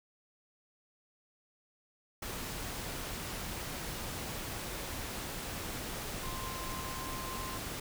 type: tone in noise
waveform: sine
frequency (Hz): 1046.5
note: C6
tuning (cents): 0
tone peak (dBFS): -43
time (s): 6.23-7.58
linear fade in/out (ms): 5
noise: pink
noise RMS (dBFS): -40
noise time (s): 2.22-7.8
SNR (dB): -6
effects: none